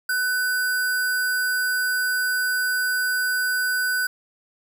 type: tone with sample-and-hold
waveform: sine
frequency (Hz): 1500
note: F#6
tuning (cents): +23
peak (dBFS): -20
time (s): 0.09-4.07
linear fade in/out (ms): 5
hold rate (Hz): 6300
effects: none